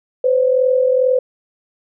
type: tone pair together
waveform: sine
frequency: 508.7 / 551 Hz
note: C5 / C#5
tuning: -49 / -11 cents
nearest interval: minor second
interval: 138 cents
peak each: -12 / -19 dBFS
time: 0.24-1.19 s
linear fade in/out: 5 ms
effects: none